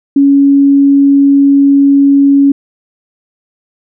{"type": "tone", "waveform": "sine", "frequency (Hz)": 279.1, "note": "C#4", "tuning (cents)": 12, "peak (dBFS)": -3, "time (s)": [0.16, 2.52], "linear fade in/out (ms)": 5, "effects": []}